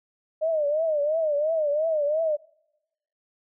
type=tone with vibrato; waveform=sine; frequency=614 Hz; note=D#5; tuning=23 cents flat; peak=-21 dBFS; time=0.41-2.37 s; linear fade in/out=20 ms; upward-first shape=triangle; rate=2.9 Hz; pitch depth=140 cents each way; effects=noise-tail reverb RT60 0.9 s tail -26 dB re dry